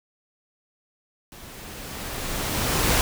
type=noise with level ramp; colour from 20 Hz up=pink; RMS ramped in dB=-44 to -19 dBFS; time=1.32-3.01 s; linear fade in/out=0 ms; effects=none